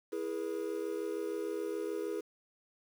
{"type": "chord", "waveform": "triangle", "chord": "E major", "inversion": "none", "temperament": "equal with one note detuned", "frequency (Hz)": [329.6, 415.3, 482], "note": ["E4", "G#4", "B4"], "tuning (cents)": [0, 0, -42], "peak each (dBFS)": [-38, -35, -38], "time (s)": [0.12, 2.21], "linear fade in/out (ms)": 10, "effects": ["9-bit"]}